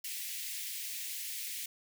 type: high-pass noise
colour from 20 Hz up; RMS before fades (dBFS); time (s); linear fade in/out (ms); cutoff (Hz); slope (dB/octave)
white; -40; 0.04-1.66; 5; 1900; 48
effects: none